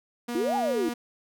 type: tone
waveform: sawtooth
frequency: 239.6 Hz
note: A#3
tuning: 48 cents sharp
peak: -26 dBFS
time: 0.28-0.94 s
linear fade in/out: 10 ms
type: exponential two-way sweep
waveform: sine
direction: up then down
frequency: 305.3 to 848 to 305.3 Hz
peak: -24 dBFS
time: 0.35-0.89 s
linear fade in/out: 2 ms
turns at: 0.56 s
effects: none